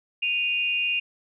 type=tone pair together; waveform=sine; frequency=2481 / 2794 Hz; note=D#7 / F7; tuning=-6 / 0 cents; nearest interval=major second; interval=206 cents; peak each=-25 dBFS; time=0.22-1 s; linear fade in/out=10 ms; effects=none